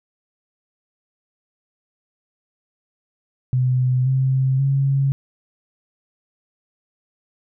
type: tone with pitch steps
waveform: sine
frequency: 127.2 / 132.07 / 137.12 Hz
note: C3 / C3 / C#3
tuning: -48 / +17 / -18 cents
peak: -15 dBFS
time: 3.53-5.12 s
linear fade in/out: 0 ms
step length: 530 ms
effects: none